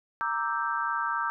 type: chord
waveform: sine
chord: E half-diminished seventh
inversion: second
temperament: equal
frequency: 932.3 / 1174.7 / 1318.5 / 1568 Hz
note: Bb5 / D6 / E6 / G6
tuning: 0 / 0 / 0 / 0 cents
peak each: -32 dBFS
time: 0.21-1.3 s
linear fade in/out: 0 ms
effects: none